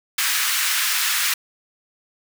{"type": "high-pass noise", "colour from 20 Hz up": "pink", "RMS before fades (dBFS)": -21, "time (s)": [0.18, 1.34], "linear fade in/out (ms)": 5, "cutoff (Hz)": 1400, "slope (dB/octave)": 24, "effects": []}